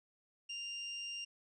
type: tone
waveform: 30% pulse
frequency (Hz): 2794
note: F7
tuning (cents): 0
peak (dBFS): -38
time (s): 0.49-1.25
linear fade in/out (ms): 10
effects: resampled to 22050 Hz + 13-bit